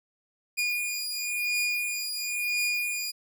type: beating tone pair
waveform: sawtooth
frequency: 2437 / 2437.97 Hz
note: D#7 / D#7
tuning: -37 / -36 cents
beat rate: 0.97 Hz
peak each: -27 dBFS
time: 0.57-3.12 s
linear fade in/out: 20 ms
effects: none